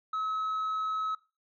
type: tone with tanh clipping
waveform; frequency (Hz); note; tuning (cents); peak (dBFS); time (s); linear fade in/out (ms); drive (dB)
sine; 1286; E6; -43; -30; 0.13-1.15; 5; 2
effects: noise-tail reverb RT60 0.3 s tail -19 dB re dry